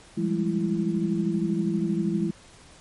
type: tone cluster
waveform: sine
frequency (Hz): 169.6 / 196.8 / 209.4 / 333.7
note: E3 / G3 / G#3 / E4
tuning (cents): +50 / +7 / +15 / +21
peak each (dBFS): -28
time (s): 0.17-2.31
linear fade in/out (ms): 10
effects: pink hiss -51 dBFS RMS until 2.8 s + MP3 48 kbps